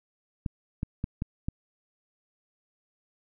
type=clicks; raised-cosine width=5 ms; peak=-17 dBFS; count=5; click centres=0.462 / 0.831 / 1.041 / 1.221 / 1.485 s; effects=none